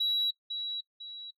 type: tone with echo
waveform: sine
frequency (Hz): 3897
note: B7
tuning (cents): -24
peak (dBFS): -24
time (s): 0-0.31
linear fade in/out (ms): 10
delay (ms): 500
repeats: 2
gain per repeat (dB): -8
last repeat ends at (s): 1.31
effects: noise-tail reverb RT60 0.1 s tail -20 dB re dry + tanh soft clip ceiling -23 dBFS